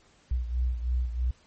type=beating tone pair; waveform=sine; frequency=60.9 / 64 Hz; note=B1 / C2; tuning=-24 / -38 cents; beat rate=3.1 Hz; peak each=-26 / -32 dBFS; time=0.31-1.31 s; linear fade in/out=5 ms; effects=pink hiss -61 dBFS RMS until 1.46 s + MP3 32 kbps